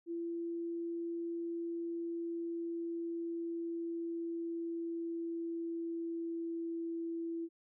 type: tone with pitch glide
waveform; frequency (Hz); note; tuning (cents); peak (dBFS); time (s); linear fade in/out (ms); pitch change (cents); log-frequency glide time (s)
sine; 338.1 to 333.1; E4 to E4; +44 to +18; -36; 0.06-7.49; 50; -26; 1.25-6.95
effects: none